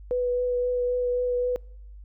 sine tone with vibrato, 493.9 Hz, B4, in tune, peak -22 dBFS, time 0.11-1.56 s, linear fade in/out 0 ms, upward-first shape triangle, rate 3.8 Hz, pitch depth 13 cents each way, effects noise-tail reverb RT60 0.8 s tail -26 dB re dry + added 50 Hz sine -41 dBFS peak until 2.04 s

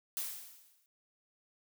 blue noise with exponential decay, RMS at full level -35 dBFS, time 0.17-0.86 s, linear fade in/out 0 ms, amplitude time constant 150 ms, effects none

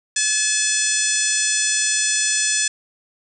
harmonic tone with a mistuned harmonic, 859 Hz, A5, 42 cents flat, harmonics 2 / 3 / 4 / 5 / 6 / 7 / 8 / 9 / 10, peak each -26 / -28 / -28 / -30 / -27 / -24 / -24 / -27 / -25 dBFS, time 0.16-2.68 s, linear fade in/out 5 ms, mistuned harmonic 8, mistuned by +45 cents, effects none

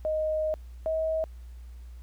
sine tone pair in turn, 622.3 / 638.3 Hz, D#5 / D#5, 0 / +44 cents, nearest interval unison, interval 44 cents, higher second, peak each -25 dBFS, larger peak neither, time 0.05-0.54 / 0.86-1.24 s, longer first, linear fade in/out 0 ms, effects added 60 Hz sine -41 dBFS peak until 2.02 s + pink hiss -64 dBFS RMS until 2.02 s

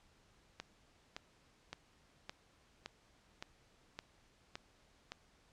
click train, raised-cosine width 0.2 ms, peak -26 dBFS, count 9, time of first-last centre 0.6-5.12 s, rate 1.77 Hz, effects pink hiss -69 dBFS RMS until 5.52 s + low-pass 7000 Hz 12 dB/octave

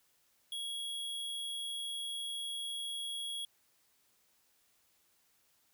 square tone, 3322 Hz, G#7, in tune, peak -38 dBFS, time 0.52-3.45 s, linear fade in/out 2 ms, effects white hiss -72 dBFS RMS until 5.73 s

